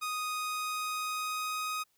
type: tone with pitch glide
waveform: sawtooth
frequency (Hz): 1244.5 to 1253.2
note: D#6 to D#6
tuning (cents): 0 to +12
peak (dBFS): -29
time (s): 0.01-1.84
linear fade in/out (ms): 20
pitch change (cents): +12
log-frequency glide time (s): 0.33-1.57
effects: white hiss -73 dBFS RMS until 1.97 s